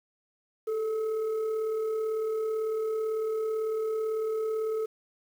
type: tone with frequency modulation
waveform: sine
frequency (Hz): 440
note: A4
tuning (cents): 0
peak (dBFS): -26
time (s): 0.67-4.86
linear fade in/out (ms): 10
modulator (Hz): 842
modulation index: 0.28
effects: tanh soft clip ceiling -23 dBFS + 9-bit